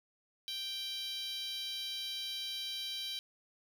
10% pulse tone with high-pass filter, 784 Hz, G5, in tune, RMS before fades -40 dBFS, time 0.48-3.19 s, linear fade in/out 0 ms, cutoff 3500 Hz, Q 4.3, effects none

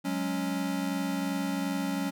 square chord, F# suspended second, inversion none, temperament equal, 185 / 207.7 / 277.2 Hz, F#3 / G#3 / C#4, 0 / 0 / 0 cents, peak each -34 / -37 / -32 dBFS, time 0.04-2.11 s, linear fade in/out 20 ms, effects none

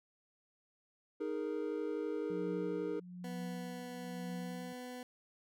triangle chord, D# suspended fourth, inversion none, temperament just, 311.1 / 414.8 / 466.7 Hz, D#4 / G#4 / A#4, 0 / -2 / +2 cents, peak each -38 dBFS, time 1.2-3 s, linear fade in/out 10 ms
sine tone with tremolo, 179 Hz, F3, 43 cents sharp, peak -39 dBFS, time 2.3-4.73 s, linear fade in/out 2 ms, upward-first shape triangle, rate 1.1 Hz, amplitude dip 80%
20% pulse tone with pitch glide, 246.9 to 249.3 Hz, B3 to B3, 0 to +16 cents, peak -39 dBFS, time 3.24-5.03 s, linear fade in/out 2 ms, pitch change +16 cents, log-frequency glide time 4.27-4.6 s
effects none

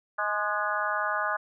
harmonic tone with a mistuned harmonic, 209.3 Hz, G#3, 14 cents sharp, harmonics 3 / 4 / 5 / 6 / 7 / 8, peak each -34 / -34 / -34 / -31 / -31 / -35 dBFS, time 0.18-1.37 s, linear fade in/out 10 ms, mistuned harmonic 6, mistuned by -42 cents, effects none

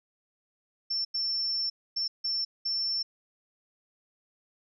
sine tone bursts at uneven times, 5390 Hz, E8, 38 cents sharp, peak -27 dBFS, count 5, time 0.9-1.05 / 1.14-1.7 / 1.96-2.08 / 2.24-2.45 / 2.65-3.03 s, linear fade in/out 10 ms, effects none

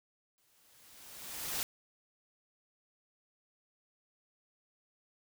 white noise with exponential growth, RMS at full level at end -34 dBFS, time 0.38-1.63 s, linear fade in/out 0 ms, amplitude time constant 270 ms, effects none

